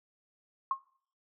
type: tone with exponential decay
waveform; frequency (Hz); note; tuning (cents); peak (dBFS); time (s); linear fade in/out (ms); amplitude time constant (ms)
sine; 1075; C6; +47; -23; 0.71-0.81; 2; 20
effects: noise-tail reverb RT60 0.5 s tail -20 dB re dry